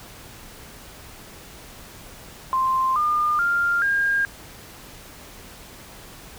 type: tone with pitch steps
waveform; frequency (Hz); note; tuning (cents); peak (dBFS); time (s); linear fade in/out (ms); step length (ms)
sine; 1046.5 / 1209.1 / 1396.9 / 1613.9; C6 / D#6 / F6 / G6; 0 / -50 / 0 / +50; -18; 2.53-4.25; 0; 430
effects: pink hiss -43 dBFS RMS until 6.38 s